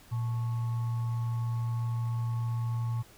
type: tone with frequency modulation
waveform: sine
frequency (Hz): 116.7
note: A#2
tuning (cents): +2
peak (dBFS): -28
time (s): 0.11-3.03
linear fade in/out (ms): 20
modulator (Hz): 985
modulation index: 0.2
effects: pink hiss -56 dBFS RMS until 3.17 s

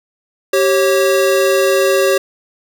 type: tone pair together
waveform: square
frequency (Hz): 387.5 / 547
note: G4 / C#5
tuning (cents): -20 / -23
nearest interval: tritone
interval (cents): 597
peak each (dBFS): -14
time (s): 0.53-2.18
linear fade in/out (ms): 5
effects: none

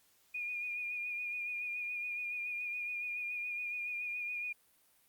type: tone with vibrato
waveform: sine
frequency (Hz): 2439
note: D#7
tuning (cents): -35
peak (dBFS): -36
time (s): 0.34-4.53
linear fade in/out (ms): 10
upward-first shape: sine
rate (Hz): 7.1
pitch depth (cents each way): 30
effects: white hiss -69 dBFS RMS until 5.08 s + Opus 48 kbps

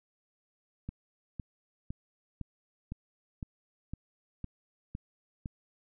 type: click train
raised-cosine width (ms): 5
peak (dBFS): -25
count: 10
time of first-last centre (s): 0.89-5.459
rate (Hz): 1.97
effects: none

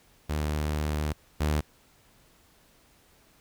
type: tone pair in turn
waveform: sawtooth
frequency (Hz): 75.5 / 75.5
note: D2 / D2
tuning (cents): +48 / +48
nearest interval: unison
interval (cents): 0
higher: neither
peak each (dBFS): -23 / -20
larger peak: second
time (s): 0.29-1.13 / 1.4-1.61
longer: first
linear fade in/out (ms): 10
effects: pink hiss -61 dBFS RMS until 3.4 s

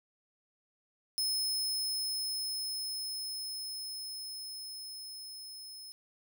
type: tone with level ramp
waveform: sawtooth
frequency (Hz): 5190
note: E8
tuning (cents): -28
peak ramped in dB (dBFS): -27 to -43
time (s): 1.18-5.92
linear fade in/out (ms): 0
effects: none

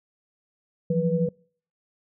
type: tone cluster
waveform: sine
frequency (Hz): 166.6 / 178.8 / 489.9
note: E3 / F3 / B4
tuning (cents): +19 / +41 / -14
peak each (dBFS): -25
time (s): 0.9-1.29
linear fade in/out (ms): 5
effects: noise-tail reverb RT60 0.5 s tail -26 dB re dry

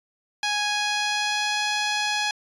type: tone with pitch glide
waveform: 10% pulse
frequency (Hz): 830.6 to 837.3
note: G#5 to G#5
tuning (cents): 0 to +14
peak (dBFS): -14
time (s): 0.43-2.31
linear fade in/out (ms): 2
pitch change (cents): +14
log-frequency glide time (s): 0.64-1.62
effects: resampled to 22050 Hz

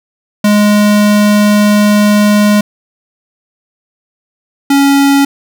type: tone pair in turn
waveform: square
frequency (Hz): 207.9 / 278.8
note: G#3 / C#4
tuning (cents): +2 / +10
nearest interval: perfect fourth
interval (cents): 508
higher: second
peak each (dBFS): -6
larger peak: neither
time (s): 0.44-2.61 / 4.7-5.25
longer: first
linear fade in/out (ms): 5
effects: none

